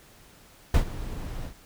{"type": "noise with ADSR envelope", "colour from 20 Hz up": "brown", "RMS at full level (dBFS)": -17, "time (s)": [0.74, 1.54], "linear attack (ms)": 3, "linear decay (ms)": 96, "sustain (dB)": -17, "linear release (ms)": 85, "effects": ["pink hiss -54 dBFS RMS until 1.65 s"]}